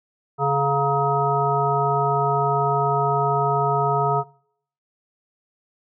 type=harmonic tone with a mistuned harmonic; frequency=140.7 Hz; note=C#3; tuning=26 cents sharp; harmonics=1 / 3 / 5 / 7 / 9; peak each=-24 / -24 / -24 / -24 / -24 dBFS; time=0.38-4.24 s; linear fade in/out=50 ms; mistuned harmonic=7; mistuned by=-82 cents; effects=noise-tail reverb RT60 0.6 s tail -21 dB re dry